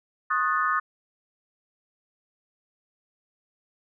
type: chord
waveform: sine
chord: D# half-diminished seventh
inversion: third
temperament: equal with one note detuned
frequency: 1086.5 / 1244.5 / 1480 / 1760 Hz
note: C#6 / D#6 / F#6 / A6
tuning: -35 / 0 / 0 / 0 cents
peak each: -29 / -24 / -29 / -30 dBFS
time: 0.3-0.8 s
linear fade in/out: 10 ms
effects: none